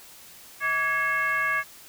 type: tone with frequency modulation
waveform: sine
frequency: 1661.2 Hz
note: G#6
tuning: in tune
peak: -22 dBFS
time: 0.6-1.64 s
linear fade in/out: 50 ms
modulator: 511 Hz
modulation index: 1.1
effects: white hiss -48 dBFS RMS until 1.88 s